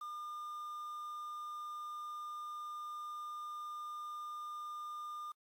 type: tone with quantisation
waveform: triangle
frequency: 1207 Hz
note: D6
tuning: 47 cents sharp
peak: -40 dBFS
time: 0.01-5.32 s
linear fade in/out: 5 ms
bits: 10
effects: AAC 64 kbps